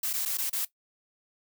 blue noise with dropouts, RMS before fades -30 dBFS, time 0.03-0.65 s, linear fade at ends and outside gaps 5 ms, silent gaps 0.131-0.135 / 0.252-0.257 / 0.373-0.383 / 0.497-0.529 s, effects noise-tail reverb RT60 0.1 s tail -17 dB re dry

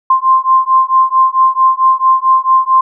sine beating tone pair, 1046.5 / 1051 Hz, C6 / C6, 0 / +7 cents, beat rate 4.5 Hz, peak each -10 dBFS, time 0.1-2.81 s, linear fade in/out 5 ms, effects none

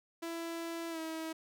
sawtooth tone with pitch glide, 333.4 to 321.5 Hz, E4 to E4, +20 to -43 cents, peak -34 dBFS, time 0.22-1.33 s, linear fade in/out 10 ms, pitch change -63 cents, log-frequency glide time 0.9-0.99 s, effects none

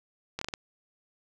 slowing click train, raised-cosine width 0.2 ms, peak -16 dBFS, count 5, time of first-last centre 0.39-0.538 s, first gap 24 ms, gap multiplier 1.3, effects none

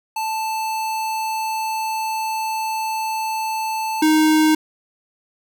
square tone pair in turn, 880 / 311.1 Hz, A5 / D#4, 0 / 0 cents, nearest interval octave + tritone, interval 1800 cents, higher first, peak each -22 / -13 dBFS, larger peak second, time 0.16-4.02 / 4.02-4.55 s, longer first, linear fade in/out 5 ms, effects none

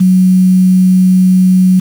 sine tone with quantisation, 185 Hz, F#3, in tune, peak -4 dBFS, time 0-1.8 s, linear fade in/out 10 ms, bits 5, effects none

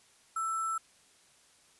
sine tone with sample-and-hold, 1329 Hz, E6, 14 cents sharp, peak -30 dBFS, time 0.36-0.78 s, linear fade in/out 5 ms, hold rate 8820 Hz, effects white hiss -63 dBFS RMS until 1.79 s + resampled to 24000 Hz

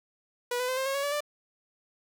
sawtooth tone with pitch steps, 487.8 / 501.2 / 515 / 529.2 / 543.8 / 558.7 / 574.1 / 589.9 Hz, B4 / B4 / C5 / C5 / C#5 / C#5 / D5 / D5, -21 / +25 / -28 / +20 / -33 / +13 / -39 / +8 cents, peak -24 dBFS, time 0.51-1.206 s, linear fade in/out 5 ms, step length 87 ms, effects none

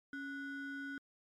triangle ring-modulated tone, 875 Hz, A5, 10 cents flat, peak -36 dBFS, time 0.13-0.98 s, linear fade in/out 2 ms, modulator 598 Hz, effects MP3 96 kbps

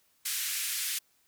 white band-pass noise, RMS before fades -33 dBFS, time 0.25-0.99 s, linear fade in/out 10 ms, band 1700 to 14000 Hz, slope 24 dB/octave, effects white hiss -69 dBFS RMS until 1.27 s

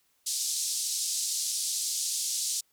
white band-pass noise, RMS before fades -31 dBFS, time 0.26-2.61 s, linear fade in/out 10 ms, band 4300 to 9200 Hz, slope 24 dB/octave, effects white hiss -70 dBFS RMS until 2.72 s

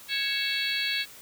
harmonic tone with a mistuned harmonic, 554 Hz, C#5, 1 cent flat, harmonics 3 / 4 / 5 / 6 / 7 / 8, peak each -33 / -33 / -33 / -33 / -33 / -33 dBFS, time 0.08-1.06 s, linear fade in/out 50 ms, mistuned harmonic 5, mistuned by -75 cents, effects white hiss -48 dBFS RMS until 1.21 s

